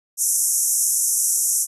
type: band-pass noise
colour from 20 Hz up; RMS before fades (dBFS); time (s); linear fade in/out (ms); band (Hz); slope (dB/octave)
white; -20; 0.17-1.67; 50; 5700 to 12000; 96
effects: none